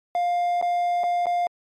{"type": "tone with dropouts", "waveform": "triangle", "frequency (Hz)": 703, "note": "F5", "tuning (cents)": 11, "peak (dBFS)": -18, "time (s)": [0.15, 1.47], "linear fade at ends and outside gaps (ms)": 1, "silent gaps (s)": [[0.614, 0.625], [1.035, 1.039], [1.258, 1.267]], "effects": ["MP3 64 kbps"]}